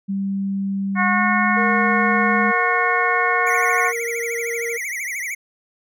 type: tone with pitch glide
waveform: sine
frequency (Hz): 196 to 208.9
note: G3 to G#3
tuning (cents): 0 to +10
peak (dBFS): -20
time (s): 0.08-2.52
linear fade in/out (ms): 20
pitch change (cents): +110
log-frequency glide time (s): 0.96-1.23
type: harmonic tone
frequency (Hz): 363.3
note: F#4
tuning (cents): -32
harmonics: 2 / 3 / 4 / 5 / 6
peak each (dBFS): -24 / -21 / -23 / -22 / -23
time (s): 0.95-3.93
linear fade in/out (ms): 50
type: tone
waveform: triangle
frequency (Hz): 466.7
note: A#4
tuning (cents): +2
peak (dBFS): -23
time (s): 1.56-4.78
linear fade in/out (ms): 20
type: tone with vibrato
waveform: square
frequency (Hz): 2104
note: C7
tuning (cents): +9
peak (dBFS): -25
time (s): 3.46-5.35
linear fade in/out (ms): 10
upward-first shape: triangle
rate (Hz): 13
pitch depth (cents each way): 200
effects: none